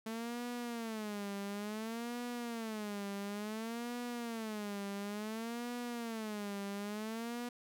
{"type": "tone with vibrato", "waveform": "sawtooth", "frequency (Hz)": 220, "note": "A3", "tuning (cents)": 0, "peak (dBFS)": -35, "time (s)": [0.06, 7.49], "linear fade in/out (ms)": 5, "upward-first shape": "sine", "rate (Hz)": 0.57, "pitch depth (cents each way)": 170, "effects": []}